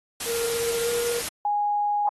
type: noise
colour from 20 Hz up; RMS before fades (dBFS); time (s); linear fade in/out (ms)
white; -30; 0.2-1.29; 5
type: tone with pitch glide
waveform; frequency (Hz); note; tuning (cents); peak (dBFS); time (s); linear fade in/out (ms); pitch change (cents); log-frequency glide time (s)
triangle; 466.2 to 474.3; A#4 to A#4; 0 to +30; -23; 0.25-1.22; 50; +30; 0.84-0.89
type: tone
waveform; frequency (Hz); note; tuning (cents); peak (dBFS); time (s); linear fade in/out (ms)
sine; 826; G#5; -10; -21; 1.45-2.09; 2
effects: AAC 32 kbps